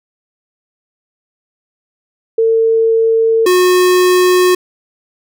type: tone pair in turn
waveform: sine / square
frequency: 450.9 / 363.4 Hz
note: A4 / F#4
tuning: +42 / -31 cents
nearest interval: major third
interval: 373 cents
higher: first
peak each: -8 dBFS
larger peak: neither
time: 2.38-3.46 / 3.46-4.55 s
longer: second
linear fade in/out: 5 ms
effects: none